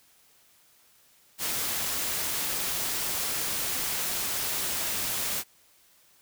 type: noise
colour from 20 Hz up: white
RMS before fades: -30 dBFS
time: 1.38-5.44 s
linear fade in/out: 50 ms
effects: white hiss -61 dBFS RMS until 6.21 s

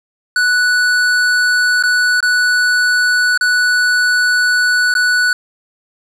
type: tone with dropouts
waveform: square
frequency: 1480 Hz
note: F#6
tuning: in tune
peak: -11 dBFS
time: 0.36-5.33 s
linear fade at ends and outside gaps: 2 ms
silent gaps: 1.826-1.836 / 2.205-2.227 / 3.376-3.41 / 4.94-4.951 s
effects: low-pass 8000 Hz 12 dB/octave + 7-bit

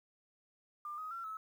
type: tone with pitch steps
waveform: sine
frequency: 1197 / 1259 / 1359 / 1297 Hz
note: D6 / D#6 / F6 / E6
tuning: +33 / +20 / -48 / -28 cents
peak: -40 dBFS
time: 0.85-1.37 s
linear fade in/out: 2 ms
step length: 130 ms
effects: 11-bit

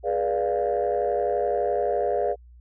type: chord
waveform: sine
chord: G# diminished seventh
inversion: none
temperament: equal with one note detuned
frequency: 415.3 / 487.1 / 587.3 / 698.5 Hz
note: G#4 / B4 / D5 / F5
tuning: 0 / -24 / 0 / 0 cents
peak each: -26 dBFS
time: 0.03-2.36 s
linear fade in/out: 50 ms
effects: tanh soft clip ceiling -15 dBFS + added 60 Hz sine -46 dBFS peak until 2.6 s

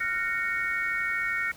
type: chord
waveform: sine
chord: Gb major seventh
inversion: third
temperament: just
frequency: 1387.5 / 1480 / 1850 / 2220 Hz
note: F6 / Gb6 / Bb6 / Db7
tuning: -12 / 0 / -14 / +2 cents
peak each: -33 / -35 / -30 / -30 dBFS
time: 0-1.52 s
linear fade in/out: 10 ms
effects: pink hiss -50 dBFS RMS until 1.56 s

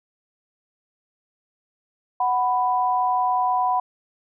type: tone pair together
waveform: sine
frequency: 741.9 / 992 Hz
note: F#5 / B5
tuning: +4 / +7 cents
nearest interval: perfect fourth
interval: 503 cents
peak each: -21 dBFS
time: 2.2-3.8 s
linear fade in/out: 5 ms
effects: none

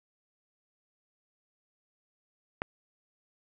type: click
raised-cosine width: 0.5 ms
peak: -15 dBFS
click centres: 2.619 s
effects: none

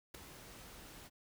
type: noise with ADSR envelope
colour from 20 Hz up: pink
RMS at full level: -44 dBFS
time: 0.14-1.1 s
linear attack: 8 ms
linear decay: 6 ms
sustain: -10 dB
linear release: 40 ms
effects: none

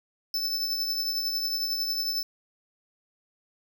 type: tone with tremolo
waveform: square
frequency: 5274 Hz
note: E8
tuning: in tune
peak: -25 dBFS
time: 0.34-2.23 s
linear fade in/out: 2 ms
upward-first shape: triangle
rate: 11 Hz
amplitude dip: 45%
effects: none

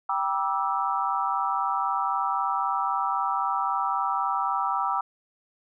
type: chord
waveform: sine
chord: E minor seventh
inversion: first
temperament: equal with one note detuned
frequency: 784 / 963.5 / 1174.7 / 1318.5 Hz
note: G5 / B5 / D6 / E6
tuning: 0 / -43 / 0 / 0 cents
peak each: -29 dBFS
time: 0.09-5.01 s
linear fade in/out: 5 ms
effects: none

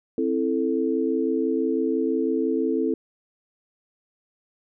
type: chord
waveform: sine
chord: A minor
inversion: first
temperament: just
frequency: 264 / 330 / 440 Hz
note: C4 / E4 / A4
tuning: +16 / +2 / 0 cents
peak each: -25 dBFS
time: 0.18-2.94 s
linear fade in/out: 2 ms
effects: none

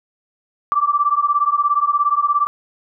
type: beating tone pair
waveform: sine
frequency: 1159 / 1176 Hz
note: D6 / D6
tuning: -23 / +2 cents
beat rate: 17 Hz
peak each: -17 dBFS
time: 0.72-2.47 s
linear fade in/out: 0 ms
effects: none

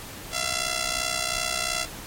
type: ring-modulated tone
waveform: 5% pulse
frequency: 679 Hz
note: F5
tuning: 49 cents flat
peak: -11 dBFS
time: 0.31-1.87 s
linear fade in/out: 50 ms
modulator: 31.4 Hz
effects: pink hiss -39 dBFS RMS until 2.06 s + MP3 64 kbps

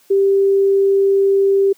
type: tone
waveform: sine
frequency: 393 Hz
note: G4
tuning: 4 cents sharp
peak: -10 dBFS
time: 0.1-1.73 s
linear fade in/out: 10 ms
effects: white hiss -53 dBFS RMS until 1.77 s + high-pass 200 Hz 12 dB/octave

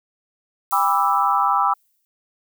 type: noise with exponential decay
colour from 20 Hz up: violet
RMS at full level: -30 dBFS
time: 0.71-2.05 s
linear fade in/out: 0 ms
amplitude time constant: 290 ms
type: chord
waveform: sine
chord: E minor seventh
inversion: first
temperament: equal with one note detuned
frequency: 800 / 987.8 / 1174.7 / 1318.5 Hz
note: G5 / B5 / D6 / E6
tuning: +35 / 0 / 0 / 0 cents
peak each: -21 dBFS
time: 0.72-1.74 s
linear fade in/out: 10 ms
effects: none

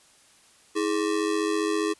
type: ring-modulated tone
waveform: square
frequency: 370 Hz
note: F#4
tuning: in tune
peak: -21 dBFS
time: 0.75-1.94 s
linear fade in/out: 20 ms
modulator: 47.5 Hz
effects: white hiss -57 dBFS RMS until 1.99 s + resampled to 24000 Hz

